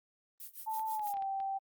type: noise with tremolo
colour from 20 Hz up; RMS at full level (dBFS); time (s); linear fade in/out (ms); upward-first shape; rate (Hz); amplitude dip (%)
violet; -44; 0.4-1.13; 0; sine; 6.2; 95
type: tone with pitch glide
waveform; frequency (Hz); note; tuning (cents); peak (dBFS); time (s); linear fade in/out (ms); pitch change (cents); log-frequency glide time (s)
sine; 880 to 779.5; A5 to G5; 0 to -10; -33; 0.66-1.59; 20; -210; 0.93-1.2
type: clicks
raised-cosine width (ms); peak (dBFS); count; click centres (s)
0.3; -37; 7; 0.795 / 0.995 / 1.072 / 1.14 / 1.17 / 1.223 / 1.402
effects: Opus 32 kbps